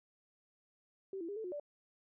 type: tone with pitch steps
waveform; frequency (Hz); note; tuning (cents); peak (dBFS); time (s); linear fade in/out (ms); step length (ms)
sine; 386 / 334.5 / 405 / 441.3 / 361.3 / 584; G4 / E4 / G#4 / A4 / F#4 / D5; -27 / +25 / -43 / +5 / -41 / -10; -39; 1.13-1.598; 2; 78
effects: none